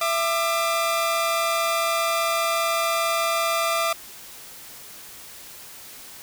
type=tone pair together; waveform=sawtooth; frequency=666.4 / 1195 Hz; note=E5 / D6; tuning=+19 / +30 cents; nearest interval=minor seventh; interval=1011 cents; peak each=-20 dBFS; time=0.01-3.93 s; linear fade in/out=5 ms; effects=white hiss -42 dBFS RMS until 6.22 s